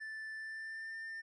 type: tone with pitch glide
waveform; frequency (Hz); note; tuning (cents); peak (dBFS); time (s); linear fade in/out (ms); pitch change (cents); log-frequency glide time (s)
triangle; 1760 to 1798; A6 to A6; 0 to +37; -40; 0-1.22; 20; +37; 0.34-0.97
effects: resampled to 22050 Hz